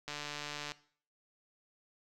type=click train; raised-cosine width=0.2 ms; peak=-23 dBFS; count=95; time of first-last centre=0.08-0.719 s; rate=147 Hz; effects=noise-tail reverb RT60 0.5 s tail -18 dB re dry